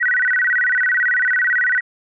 sine tone with vibrato, 1700 Hz, G#6, 40 cents sharp, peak -14 dBFS, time 0-1.81 s, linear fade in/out 20 ms, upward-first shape square, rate 18 Hz, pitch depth 210 cents each way, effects none

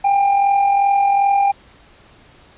triangle tone with amplitude modulation, 798 Hz, G5, 31 cents sharp, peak -8 dBFS, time 0.04-1.52 s, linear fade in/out 10 ms, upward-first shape sine, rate 42.6 Hz, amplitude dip 45%, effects pink hiss -48 dBFS RMS until 2.57 s + resampled to 8000 Hz

